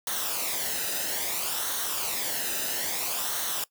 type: noise with flanger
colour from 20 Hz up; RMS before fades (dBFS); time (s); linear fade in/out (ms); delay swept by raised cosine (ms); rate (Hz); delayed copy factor
white; -30; 0.07-3.64; 2; 0.4 to 0.91; 0.6; -0.6
effects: noise-tail reverb RT60 0.1 s tail -20 dB re dry